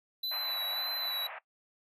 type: tone with vibrato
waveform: square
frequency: 3982 Hz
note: B7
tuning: 14 cents sharp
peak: -33 dBFS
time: 0.23-1.27 s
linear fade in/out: 5 ms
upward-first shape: sine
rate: 1.8 Hz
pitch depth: 31 cents each way
type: band-pass noise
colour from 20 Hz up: pink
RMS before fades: -44 dBFS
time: 0.31-1.39 s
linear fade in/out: 10 ms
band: 610 to 2600 Hz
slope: 48 dB/octave
effects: noise-tail reverb RT60 0.1 s tail -18 dB re dry